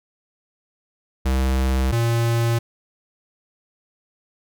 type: tone pair in turn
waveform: square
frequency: 65.41 / 116.55 Hz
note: C2 / A#2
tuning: 0 / 0 cents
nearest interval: minor seventh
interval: 1000 cents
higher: second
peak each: -18 dBFS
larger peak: neither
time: 1.25-1.92 / 1.92-2.59 s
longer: neither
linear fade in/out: 10 ms
effects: none